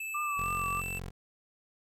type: tone with pitch glide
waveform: square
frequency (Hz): 2626 to 2658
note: E7 to E7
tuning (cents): -7 to +14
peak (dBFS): -36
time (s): 0-0.99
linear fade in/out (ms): 5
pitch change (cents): +21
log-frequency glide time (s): 0.42-0.47
type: tone with vibrato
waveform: sine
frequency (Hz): 1174.7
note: D6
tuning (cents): 0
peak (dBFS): -31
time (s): 0.14-0.81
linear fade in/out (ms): 10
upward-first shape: triangle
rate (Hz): 3.2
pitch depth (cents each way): 52
type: tone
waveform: 15% pulse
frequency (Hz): 44.95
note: F#1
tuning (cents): -49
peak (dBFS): -32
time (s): 0.37-1.11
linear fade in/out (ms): 20
effects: none